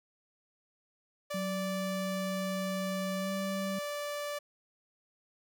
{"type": "tone", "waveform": "sawtooth", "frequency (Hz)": 584, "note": "D5", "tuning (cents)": -10, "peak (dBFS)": -31, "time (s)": [1.3, 4.39], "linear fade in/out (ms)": 10}
{"type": "tone with pitch glide", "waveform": "sine", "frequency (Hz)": [186.7, 193.62], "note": ["F#3", "G3"], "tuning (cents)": [16, -21], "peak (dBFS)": -34, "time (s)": [1.34, 3.79], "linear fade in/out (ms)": 5, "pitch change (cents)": 63, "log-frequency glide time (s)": [3.19, 3.31]}
{"effects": []}